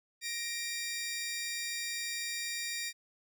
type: tone pair together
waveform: 15% pulse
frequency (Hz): 1871 / 2372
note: A#6 / D7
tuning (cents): +6 / +17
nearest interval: major third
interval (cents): 411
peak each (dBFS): -32 / -31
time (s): 0.21-2.93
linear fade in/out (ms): 50
effects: none